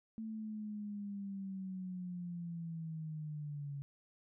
sine linear sweep, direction down, 222.6 to 139.7 Hz, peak -40 dBFS, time 0.18-3.82 s, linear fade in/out 0 ms, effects none

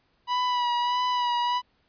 45% pulse tone with vibrato, 979 Hz, B5, 15 cents flat, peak -23 dBFS, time 0.27-1.62 s, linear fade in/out 50 ms, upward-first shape sine, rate 1.6 Hz, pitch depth 30 cents each way, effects pink hiss -68 dBFS RMS until 1.88 s + resampled to 11025 Hz

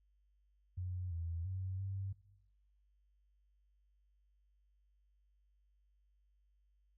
sine tone with pitch steps, 90.6 / 83.8 / 94 / 97 Hz, F#2 / E2 / F#2 / G2, -36 / +29 / +28 / -18 cents, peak -38 dBFS, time 0.77-2.13 s, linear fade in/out 10 ms, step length 340 ms, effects noise-tail reverb RT60 0.8 s tail -18 dB re dry + added 50 Hz sine -70 dBFS peak until 6.97 s

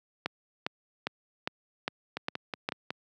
two click trains, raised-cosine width 0.3 ms, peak -13 / -17 dBFS, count 7 / 5, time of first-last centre 0.26-2.689 / 2.17-2.905 s, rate 2.47 / 5.44 Hz, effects high-pass 150 Hz 12 dB/octave

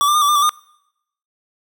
square tone with pitch steps, 1148 / 1188 / 1216 / 1153 / 1200 / 1153 / 1215 Hz, D6 / D6 / D#6 / D6 / D6 / D6 / D#6, -40 / +20 / -40 / -32 / +37 / -32 / -42 cents, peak -13 dBFS, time 0.01-0.493 s, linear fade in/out 0 ms, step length 69 ms, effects noise-tail reverb RT60 0.8 s tail -24 dB re dry

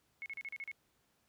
sine tone bursts, 2186 Hz, C#7, 25 cents flat, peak -40 dBFS, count 7, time 0.22-0.715 s, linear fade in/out 0 ms, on 39 ms, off 37 ms, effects pink hiss -75 dBFS RMS until 1.28 s + high-pass 60 Hz 12 dB/octave

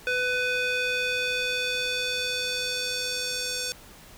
square tone with band-pass filter sweep, 499.6 Hz, B4, 20 cents sharp, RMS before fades -28 dBFS, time 0.07-3.72 s, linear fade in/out 0 ms, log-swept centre 2000 to 5900 Hz, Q 1.5, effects pink hiss -49 dBFS RMS until 4.17 s

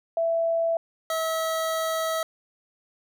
sine / 25% pulse tone pair in turn, 664 / 646.2 Hz, E5 / E5, +12 / -35 cents, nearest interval unison, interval 47 cents, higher first, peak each -21 dBFS, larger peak neither, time 0.17-0.77 / 1.1-2.23 s, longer second, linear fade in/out 2 ms, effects none

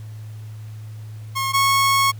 sawtooth tone pair in turn, 1081 / 1098.6 Hz, C#6 / C#6, -44 / -16 cents, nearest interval unison, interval 28 cents, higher second, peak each -17 / -11 dBFS, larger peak second, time 1.35-1.53 / 1.53-2.12 s, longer second, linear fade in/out 20 ms, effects added 108 Hz sine -32 dBFS peak until 2.19 s + pink hiss -52 dBFS RMS until 2.19 s

